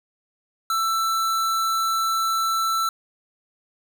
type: tone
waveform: square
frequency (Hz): 1331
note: E6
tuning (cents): +16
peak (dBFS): -21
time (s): 0.7-2.89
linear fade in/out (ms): 2
effects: none